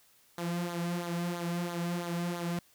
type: tone with flanger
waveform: sawtooth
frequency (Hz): 172.9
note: F3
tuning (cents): -17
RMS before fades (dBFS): -34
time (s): 0.38-2.59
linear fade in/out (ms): 2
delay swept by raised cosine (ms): 0.37 to 3.67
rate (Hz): 3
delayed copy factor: -0.65
effects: white hiss -64 dBFS RMS until 2.74 s